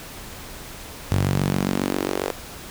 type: tone with high-pass filter sweep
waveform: sawtooth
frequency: 47.4 Hz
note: F#1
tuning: 43 cents sharp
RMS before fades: -23 dBFS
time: 1.11-2.32 s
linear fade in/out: 0 ms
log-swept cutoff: 95 to 470 Hz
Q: 2.2
effects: pink hiss -38 dBFS RMS until 2.7 s